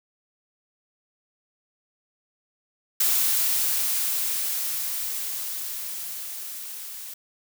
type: noise with level ramp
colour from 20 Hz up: blue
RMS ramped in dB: -21 to -38 dBFS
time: 3-7.14 s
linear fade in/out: 5 ms
effects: none